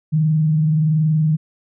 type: tone with frequency modulation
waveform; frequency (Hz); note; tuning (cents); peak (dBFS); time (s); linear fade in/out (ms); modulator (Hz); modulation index
sine; 155.56; D#3; 0; -13; 0.12-1.37; 20; 21.2; 0.27
effects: none